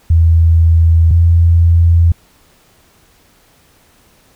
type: tone pair in turn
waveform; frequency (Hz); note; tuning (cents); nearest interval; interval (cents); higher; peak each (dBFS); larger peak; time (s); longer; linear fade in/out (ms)
sine; 82.41 / 84.38; E2 / E2; 0 / +41; unison; 41; second; -5; neither; 0.1-1.11 / 1.11-2.12; neither; 5
effects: pink hiss -50 dBFS RMS until 4.35 s